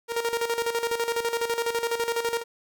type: tone with tremolo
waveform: sawtooth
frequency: 466.2 Hz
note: A#4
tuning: in tune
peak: -19 dBFS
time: 0.08-2.44 s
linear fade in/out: 50 ms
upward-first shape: square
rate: 12 Hz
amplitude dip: 65%
effects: none